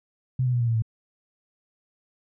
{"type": "tone with pitch steps", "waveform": "sine", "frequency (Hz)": [128.6, 125.01, 121.52, 118.13, 114.83, 111.63], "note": ["C3", "B2", "B2", "A#2", "A#2", "A2"], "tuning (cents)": [-30, 21, -28, 23, -26, 25], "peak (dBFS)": -20, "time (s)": [0.39, 0.822], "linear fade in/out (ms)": 5, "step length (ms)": 72, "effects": []}